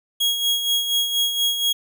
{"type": "tone with tremolo", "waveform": "40% pulse", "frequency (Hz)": 3300, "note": "G#7", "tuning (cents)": -12, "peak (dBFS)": -16, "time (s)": [0.2, 1.73], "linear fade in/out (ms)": 10, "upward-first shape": "sine", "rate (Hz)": 4.2, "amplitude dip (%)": 55, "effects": []}